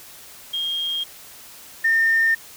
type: tone pair in turn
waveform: sine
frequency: 3233 / 1814.5 Hz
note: G#7 / A#6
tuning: -47 / -47 cents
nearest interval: minor seventh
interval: 1000 cents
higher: first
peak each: -22 / -14 dBFS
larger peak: second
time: 0.53-1.04 / 1.84-2.35 s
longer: neither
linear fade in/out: 10 ms
effects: tanh soft clip ceiling -10 dBFS + white hiss -43 dBFS RMS until 2.56 s